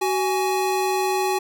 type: tone pair together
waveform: square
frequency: 375.8 / 830.6 Hz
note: F#4 / G#5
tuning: +27 / 0 cents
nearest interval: octave + major second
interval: 1373 cents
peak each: -23 / -24 dBFS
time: 0.01-1.39 s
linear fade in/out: 10 ms
effects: none